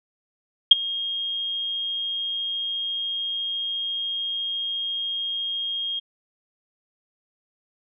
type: tone with ADSR envelope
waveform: sine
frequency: 3243 Hz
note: G#7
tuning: 42 cents flat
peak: -4 dBFS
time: 0.71-6 s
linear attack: 6 ms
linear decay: 19 ms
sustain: -21 dB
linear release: 15 ms
effects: none